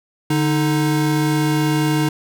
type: tone pair together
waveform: square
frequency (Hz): 147.33 / 311.1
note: D3 / D#4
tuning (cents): +6 / 0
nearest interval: octave + minor second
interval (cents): 1294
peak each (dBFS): -19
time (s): 0.3-2.09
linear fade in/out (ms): 5
effects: none